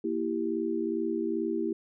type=chord; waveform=sine; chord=E diminished; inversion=second; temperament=equal; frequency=233.1 / 329.6 / 392 Hz; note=Bb3 / E4 / G4; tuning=0 / 0 / 0 cents; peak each=-34 / -30 / -32 dBFS; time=0.04-1.73 s; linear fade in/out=5 ms; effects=none